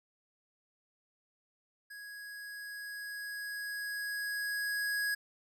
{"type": "tone with level ramp", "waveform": "square", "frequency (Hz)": 1661.2, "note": "G#6", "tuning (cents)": 0, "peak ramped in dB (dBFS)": [-46, -31], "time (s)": [1.9, 5.15], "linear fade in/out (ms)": 10, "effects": []}